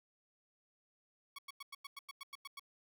15% pulse tone bursts, 1116 Hz, C#6, 11 cents sharp, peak -39 dBFS, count 11, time 1.36-2.596 s, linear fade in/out 5 ms, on 26 ms, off 95 ms, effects none

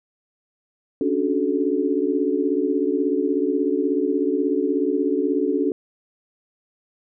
sine chord, D major seventh, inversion third, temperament equal with one note detuned, 277.2 / 293.7 / 370 / 432.2 Hz, C#4 / D4 / F#4 / A4, 0 / 0 / 0 / -31 cents, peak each -24 dBFS, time 1.01-5.72 s, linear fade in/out 2 ms, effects none

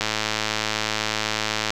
click train, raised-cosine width 0.2 ms, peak -5 dBFS, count 184, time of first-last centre 0.01-1.704 s, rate 108 Hz, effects 7-bit

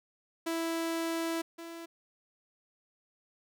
sawtooth tone pair in turn, 330 / 333.8 Hz, E4 / E4, +2 / +22 cents, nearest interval unison, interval 20 cents, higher second, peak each -27 / -38 dBFS, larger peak first, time 0.46-1.42 / 1.58-1.86 s, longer first, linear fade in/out 10 ms, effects none

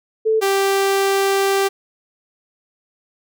sine / sawtooth tone pair in turn, 440 / 392 Hz, A4 / G4, 0 / 0 cents, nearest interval major second, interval 200 cents, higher first, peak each -13 / -11 dBFS, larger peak second, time 0.25-0.41 / 0.41-1.69 s, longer second, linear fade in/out 20 ms, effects none

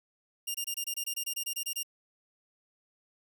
10% pulse tone bursts, 2815 Hz, F7, 13 cents sharp, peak -23 dBFS, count 14, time 0.47-1.832 s, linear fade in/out 10 ms, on 75 ms, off 24 ms, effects none

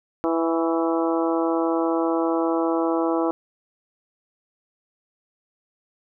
harmonic tone with a mistuned harmonic, 165.1 Hz, E3, 3 cents sharp, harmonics 2 / 3 / 4 / 5 / 6 / 7 / 8, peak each -22 / -26 / -28 / -30 / -32 / -33 / -34 dBFS, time 0.24-3.31 s, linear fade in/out 0 ms, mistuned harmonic 7, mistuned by -31 cents, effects none

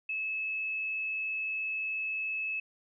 sine tone, 2597 Hz, E7, 26 cents flat, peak -31 dBFS, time 0.09-2.6 s, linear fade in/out 5 ms, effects none

